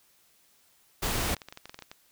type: noise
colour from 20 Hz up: pink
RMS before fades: -29 dBFS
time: 1.02-1.35 s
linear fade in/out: 10 ms
type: clicks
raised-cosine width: 0.2 ms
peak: -25 dBFS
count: 11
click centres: 1.367 / 1.418 / 1.486 / 1.525 / 1.574 / 1.656 / 1.695 / 1.744 / 1.79 / 1.823 / 1.915 s
effects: white hiss -64 dBFS RMS until 2.11 s